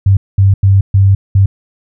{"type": "tone bursts at uneven times", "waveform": "sine", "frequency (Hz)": 97.7, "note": "G2", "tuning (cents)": -5, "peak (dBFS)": -4, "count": 5, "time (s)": [[0.06, 0.17], [0.38, 0.54], [0.63, 0.81], [0.94, 1.15], [1.35, 1.46]], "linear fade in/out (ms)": 5, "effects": []}